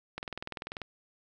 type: click train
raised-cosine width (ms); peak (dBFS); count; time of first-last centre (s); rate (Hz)
0.3; -21; 14; 0.18-0.817; 20.4
effects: none